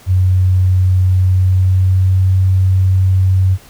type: tone with pitch glide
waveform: sine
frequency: 92.5 to 93.95 Hz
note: F#2 to F#2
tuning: 0 to +27 cents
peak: -8 dBFS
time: 0.06-3.58 s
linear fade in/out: 50 ms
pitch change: +27 cents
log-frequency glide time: 1.07-2.33 s
effects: pink hiss -42 dBFS RMS until 3.69 s